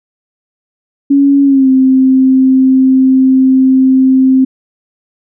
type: tone with pitch glide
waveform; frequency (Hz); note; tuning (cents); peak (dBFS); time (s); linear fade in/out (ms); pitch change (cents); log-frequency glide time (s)
sine; 279.4 to 262.2; C#4 to C4; +14 to +4; -4; 1.1-4.45; 10; -110; 1.44-1.69
effects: none